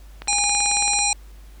click train, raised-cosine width 0.3 ms, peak -17 dBFS, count 15, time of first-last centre 0.22-0.989 s, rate 18.2 Hz
harmonic tone, 816 Hz, G#5, 31 cents flat, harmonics 1 / 3 / 5 / 7 / 9 / 10, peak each -25 / -25 / -25 / -25 / -25 / -25 dBFS, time 0.28-1.13 s, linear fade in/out 2 ms
effects added 50 Hz sine -40 dBFS peak until 1.6 s + pink hiss -54 dBFS RMS until 1.6 s

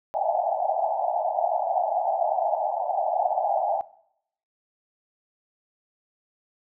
white band-pass noise, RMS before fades -25 dBFS, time 0.14-3.81 s, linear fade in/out 0 ms, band 620 to 840 Hz, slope 96 dB/octave, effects noise-tail reverb RT60 0.7 s tail -19 dB re dry

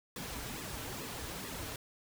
pink noise with flanger, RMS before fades -42 dBFS, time 0.16-1.76 s, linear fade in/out 2 ms, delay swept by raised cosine 1.3 to 5.7 ms, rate 2.3 Hz, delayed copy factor -0.75, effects none

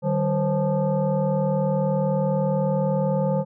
sine tone with frequency modulation, 191 Hz, G3, 45 cents flat, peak -19 dBFS, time 0.02-3.45 s, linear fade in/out 50 ms, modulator 342 Hz, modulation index 1.5, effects none

